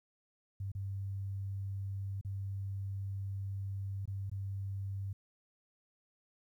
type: tone with dropouts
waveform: sine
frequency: 98 Hz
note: G2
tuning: in tune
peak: -36 dBFS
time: 0.6-5.13 s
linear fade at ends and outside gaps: 5 ms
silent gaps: 0.718-0.75 / 2.212-2.248 / 4.056-4.076 / 4.298-4.315 s
effects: 12-bit